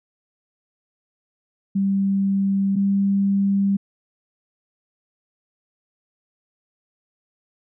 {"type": "tone pair in turn", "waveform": "sine", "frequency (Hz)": [196, 197.71], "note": ["G3", "G3"], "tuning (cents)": [0, 15], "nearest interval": "unison", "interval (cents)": 15, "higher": "second", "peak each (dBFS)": [-17, -16], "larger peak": "second", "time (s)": [[1.75, 2.76], [2.76, 3.77]], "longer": "neither", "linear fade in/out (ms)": 10, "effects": []}